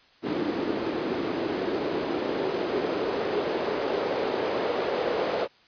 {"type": "noise with band-pass filter sweep", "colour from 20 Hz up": "white", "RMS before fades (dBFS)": -28, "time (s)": [0.22, 5.48], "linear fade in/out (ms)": 50, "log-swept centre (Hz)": [310, 500], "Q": 2.7, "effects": ["white hiss -58 dBFS RMS until 5.67 s", "resampled to 11025 Hz"]}